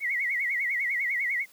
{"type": "tone with vibrato", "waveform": "sine", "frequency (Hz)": 2064, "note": "C7", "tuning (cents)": -24, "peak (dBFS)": -25, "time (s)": [0, 1.46], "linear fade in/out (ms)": 50, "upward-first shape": "sine", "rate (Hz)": 10, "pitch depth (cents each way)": 140, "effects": ["white hiss -57 dBFS RMS until 1.52 s"]}